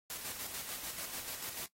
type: noise with tremolo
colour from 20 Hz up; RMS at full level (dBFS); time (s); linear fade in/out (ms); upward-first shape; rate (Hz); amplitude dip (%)
white; -41; 0.1-1.66; 0; square; 6.8; 40
effects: noise-tail reverb RT60 0.1 s tail -18 dB re dry + AAC 48 kbps